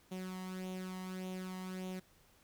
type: tone with flanger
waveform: sawtooth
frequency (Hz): 185.6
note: F#3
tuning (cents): +6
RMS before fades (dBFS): -43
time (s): 0.11-2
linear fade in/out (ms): 10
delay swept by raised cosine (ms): 0.3 to 1.02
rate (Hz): 1.7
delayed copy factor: +0.6
effects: pink hiss -67 dBFS RMS until 2.43 s